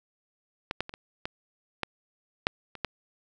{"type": "clicks", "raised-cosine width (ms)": 0.3, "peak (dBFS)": [-14, -12, -23, -24, -16, -12, -6, -25, -12], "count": 9, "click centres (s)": [0.711, 0.806, 0.894, 0.939, 1.255, 1.833, 2.469, 2.753, 2.847], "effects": []}